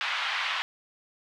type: band-pass noise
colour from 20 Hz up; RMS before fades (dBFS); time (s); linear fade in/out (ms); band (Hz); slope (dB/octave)
white; -30; 0.01-0.62; 0; 890 to 3300; 24
effects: none